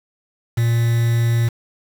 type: tone with quantisation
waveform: triangle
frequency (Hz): 116.8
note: A#2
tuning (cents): +4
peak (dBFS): -12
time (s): 0.57-1.49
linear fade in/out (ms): 10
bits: 5
effects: none